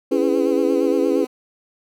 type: tone with vibrato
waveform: 15% pulse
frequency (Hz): 261.7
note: C4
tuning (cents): 0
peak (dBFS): -26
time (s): 0.11-1.27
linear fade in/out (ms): 10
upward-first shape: sine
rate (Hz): 8.6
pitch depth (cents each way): 71
type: chord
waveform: sine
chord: C# minor seventh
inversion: none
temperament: just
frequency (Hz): 277.2 / 332.6 / 415.8 / 498.9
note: C#4 / E4 / G#4 / B4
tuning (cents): 0 / +16 / +2 / +17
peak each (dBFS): -21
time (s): 0.11-1.25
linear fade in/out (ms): 10
effects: none